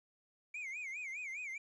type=tone with vibrato; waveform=triangle; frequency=2283 Hz; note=D7; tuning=50 cents flat; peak=-39 dBFS; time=0.54-1.58 s; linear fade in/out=5 ms; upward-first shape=sine; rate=4.9 Hz; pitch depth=170 cents each way; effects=resampled to 22050 Hz + 12-bit